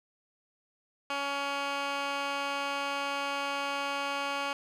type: tone with band-pass filter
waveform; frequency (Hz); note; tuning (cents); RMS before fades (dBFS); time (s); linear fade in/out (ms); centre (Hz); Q
15% pulse; 280.6; C#4; +21; -33; 1.1-4.53; 2; 2000; 1
effects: none